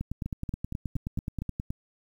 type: two click trains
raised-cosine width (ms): 5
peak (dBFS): -20 / -19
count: 6 / 17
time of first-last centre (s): 0.26-1.42 / 0.01-1.705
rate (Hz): 4.31 / 9.44
effects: 9-bit